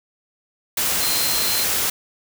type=tone in noise; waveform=sine; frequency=4134 Hz; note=C8; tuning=22 cents flat; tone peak=-25 dBFS; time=1.01-1.64 s; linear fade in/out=5 ms; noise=white; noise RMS=-21 dBFS; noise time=0.77-1.9 s; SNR=-7 dB; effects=none